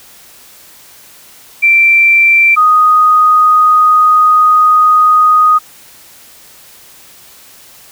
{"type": "tone pair in turn", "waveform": "sine", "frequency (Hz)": [2349, 1244.3], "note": ["D7", "D#6"], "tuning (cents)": [0, 0], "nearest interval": "major seventh", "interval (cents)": 1100, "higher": "first", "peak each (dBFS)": -4, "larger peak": "neither", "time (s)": [[1.62, 2.56], [2.56, 5.59]], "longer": "second", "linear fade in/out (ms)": 20, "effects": ["white hiss -39 dBFS RMS until 7.91 s"]}